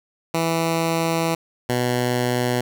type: tone pair in turn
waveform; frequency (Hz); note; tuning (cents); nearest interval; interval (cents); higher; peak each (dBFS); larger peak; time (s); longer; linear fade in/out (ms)
10% pulse; 164.81 / 123.47; E3 / B2; 0 / 0; perfect fourth; 500; first; -11; neither; 0.34-1.35 / 1.69-2.61; first; 5
effects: none